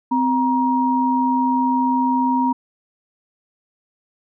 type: tone pair together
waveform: sine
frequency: 257.5 / 945.6 Hz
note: C4 / A#5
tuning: -28 / +24 cents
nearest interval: octave + major seventh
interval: 2252 cents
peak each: -18 dBFS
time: 0.11-2.53 s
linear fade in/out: 10 ms
effects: none